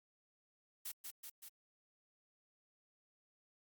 blue noise with echo, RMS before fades -44 dBFS, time 0.85-0.92 s, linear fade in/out 10 ms, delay 190 ms, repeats 3, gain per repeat -3 dB, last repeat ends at 1.49 s, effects Opus 48 kbps

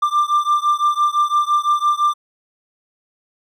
triangle beating tone pair, 1185 / 1190.9 Hz, D6 / D6, +15 / +24 cents, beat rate 5.9 Hz, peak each -15 / -16 dBFS, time 0.02-2.14 s, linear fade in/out 10 ms, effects none

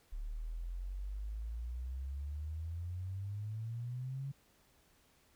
sine exponential sweep, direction up, 35.88 to 140 Hz, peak -38 dBFS, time 0.12-4.32 s, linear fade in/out 10 ms, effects pink hiss -69 dBFS RMS until 5.35 s

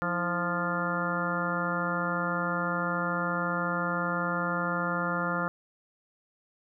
harmonic tone with a mistuned harmonic, 174.61 Hz, F3, in tune, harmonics 1 / 2 / 3 / 4 / 5 / 6 / 7 / 8 / 10, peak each -33 / -39 / -35 / -39 / -40 / -38 / -34 / -32 / -41 dBFS, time 0.02-5.48 s, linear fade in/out 0 ms, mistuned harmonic 2, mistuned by -110 cents, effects none

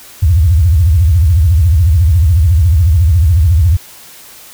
sine tone with vibrato, 82.41 Hz, E2, in tune, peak -5 dBFS, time 0.22-3.77 s, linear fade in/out 10 ms, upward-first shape sine, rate 14 Hz, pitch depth 280 cents each way, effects white hiss -36 dBFS RMS until 4.53 s

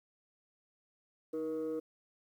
sine tone pair together, 313.7 / 476.2 Hz, D#4 / A#4, +14 / +37 cents, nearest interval perfect fifth, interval 723 cents, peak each -36 / -34 dBFS, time 1.33-1.8 s, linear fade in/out 10 ms, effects tanh soft clip ceiling -31 dBFS + 11-bit

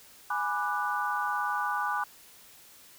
sine chord, G# half-diminished seventh, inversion none, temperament equal with one note detuned, 830.6 / 987.8 / 1184.2 / 1480 Hz, G#5 / B5 / D6 / F#6, 0 / 0 / +14 / 0 cents, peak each -33 / -34 / -32 / -33 dBFS, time 0.3-2.04 s, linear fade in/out 5 ms, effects white hiss -54 dBFS RMS until 2.98 s

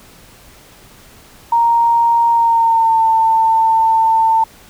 sine tone with pitch glide, 932.3 to 895.9 Hz, A#5 to A5, 0 to +31 cents, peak -9 dBFS, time 1.52-4.44 s, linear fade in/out 5 ms, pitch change -69 cents, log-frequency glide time 2.31-3.03 s, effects pink hiss -43 dBFS RMS until 4.69 s

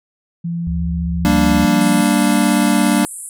sine tone with pitch glide, 169.7 to 173.17 Hz, F3 to F3, -49 to -14 cents, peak -19 dBFS, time 0.44-2.02 s, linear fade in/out 10 ms, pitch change +35 cents, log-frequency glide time 0.58-1.56 s
sine tone with vibrato, 73.42 Hz, D2, in tune, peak -20 dBFS, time 0.67-1.65 s, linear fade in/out 0 ms, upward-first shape sine, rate 15 Hz, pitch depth 140 cents each way
square chord, G minor, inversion none, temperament equal, 196 / 233.1 / 293.7 Hz, G3 / Bb3 / D4, 0 / 0 / 0 cents, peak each -17 dBFS, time 1.25-3.05 s, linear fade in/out 0 ms
white band-pass noise, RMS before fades -31 dBFS, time 1.81-3.29 s, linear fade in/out 0 ms, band 7900 to 11000 Hz, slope 96 dB/octave
effects none

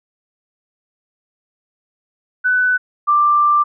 sine tone pair in turn, 1497 / 1181.3 Hz, F#6 / D6, +20 / +10 cents, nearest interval major third, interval 410 cents, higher first, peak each -12 / -10 dBFS, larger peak second, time 2.44-2.78 / 3.07-3.64 s, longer second, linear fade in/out 20 ms, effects none

